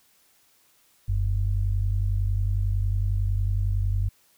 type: tone pair together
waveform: sine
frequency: 45.54 / 96.5 Hz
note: F#1 / G2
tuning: -27 / -27 cents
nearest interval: octave + minor second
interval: 1300 cents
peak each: -24 dBFS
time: 1.08-4.09 s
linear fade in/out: 10 ms
effects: white hiss -62 dBFS RMS until 4.37 s